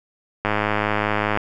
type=click train; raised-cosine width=0.5 ms; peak=-5 dBFS; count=98; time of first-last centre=0.45-1.374 s; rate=105 Hz; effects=none